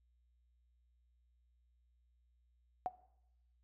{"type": "tone with exponential decay", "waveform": "sine", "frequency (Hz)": 736, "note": "F#5", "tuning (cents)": -9, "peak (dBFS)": -29, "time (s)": [2.86, 2.93], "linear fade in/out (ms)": 0, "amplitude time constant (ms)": 15, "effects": ["noise-tail reverb RT60 0.8 s tail -18 dB re dry", "added 60 Hz sine -70 dBFS peak until 3.63 s"]}